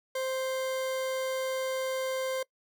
40% pulse tone, 523.3 Hz, C5, in tune, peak -29 dBFS, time 0.15-2.43 s, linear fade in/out 5 ms, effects noise-tail reverb RT60 0.1 s tail -23 dB re dry

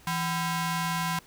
sawtooth ring-modulated tone, 587.3 Hz, D5, in tune, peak -20 dBFS, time 0.07-1.19 s, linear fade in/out 2 ms, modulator 420 Hz, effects pink hiss -55 dBFS RMS until 1.26 s

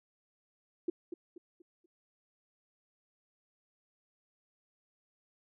sine tone with echo, 346.9 Hz, F4, 12 cents flat, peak -28 dBFS, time 0.88-0.9 s, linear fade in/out 5 ms, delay 240 ms, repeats 4, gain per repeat -9 dB, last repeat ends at 1.86 s, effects none

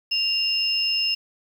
sine tone pair together, 2794 / 5218 Hz, F7 / E8, 0 / -18 cents, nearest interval major seventh, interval 1082 cents, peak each -23 dBFS, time 0.11-1.15 s, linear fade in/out 10 ms, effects 8-bit

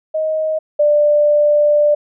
sine tone pair in turn, 627 / 591.8 Hz, D#5 / D5, +13 / +13 cents, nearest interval minor second, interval 100 cents, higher first, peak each -15 / -9 dBFS, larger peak second, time 0.14-0.59 / 0.79-1.95 s, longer second, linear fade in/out 10 ms, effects none

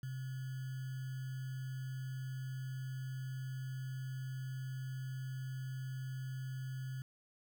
sine tone with sample-and-hold, 130.81 Hz, C3, in tune, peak -39 dBFS, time 0.03-7.02 s, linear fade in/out 2 ms, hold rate 1575 Hz, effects none

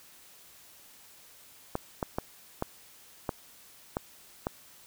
clicks, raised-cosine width 1 ms, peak -15 dBFS, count 7, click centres 1.754 / 2.028 / 2.185 / 2.624 / 3.292 / 3.969 / 4.469 s, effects white hiss -55 dBFS RMS until 4.86 s

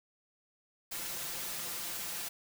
white noise with comb filter, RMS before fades -39 dBFS, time 0.91-2.29 s, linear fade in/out 10 ms, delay 5.8 ms, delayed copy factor +0.75, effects none

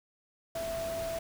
sine tone in noise, 662 Hz, E5, 7 cents sharp, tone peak -33 dBFS, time 0.55-1.19 s, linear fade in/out 5 ms, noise pink, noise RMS -42 dBFS, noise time 0.55-1.19 s, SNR +6 dB, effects none

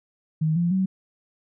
sine tone with pitch steps, 157.2 / 172.42 / 189.12 Hz, D#3 / F3 / F#3, +18 / -22 / +38 cents, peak -19 dBFS, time 0.41-0.86 s, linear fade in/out 10 ms, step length 150 ms, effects none

